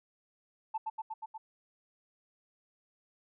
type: tone with echo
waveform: sine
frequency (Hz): 881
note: A5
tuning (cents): +2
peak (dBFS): -30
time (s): 0.74-0.78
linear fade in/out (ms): 10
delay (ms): 120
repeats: 5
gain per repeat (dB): -2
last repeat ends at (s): 1.38
effects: tanh soft clip ceiling -26 dBFS